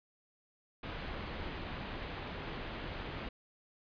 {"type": "low-pass noise", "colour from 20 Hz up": "pink", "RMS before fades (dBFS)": -42, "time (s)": [0.83, 3.29], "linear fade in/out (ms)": 5, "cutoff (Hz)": 3600, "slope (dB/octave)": 24, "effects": ["resampled to 11025 Hz"]}